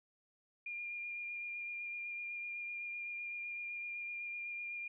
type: tone with vibrato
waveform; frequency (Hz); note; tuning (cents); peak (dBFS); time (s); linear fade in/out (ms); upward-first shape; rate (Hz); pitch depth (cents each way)
sine; 2408; D7; +43; -40; 0.66-4.88; 5; sine; 7.9; 14
effects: none